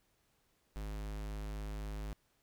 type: tone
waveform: square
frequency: 51.91 Hz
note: G#1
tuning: in tune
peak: -40 dBFS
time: 0.76-2.13 s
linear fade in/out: 0 ms
effects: pink hiss -75 dBFS RMS until 2.42 s